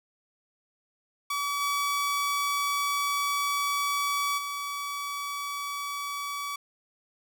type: tone with level steps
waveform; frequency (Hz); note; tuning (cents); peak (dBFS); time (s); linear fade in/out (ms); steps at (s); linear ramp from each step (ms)
sawtooth; 1142; D6; -49; -24 / -22 / -28; 1.3-6.56; 5; 1.6 / 4.37; 20
effects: none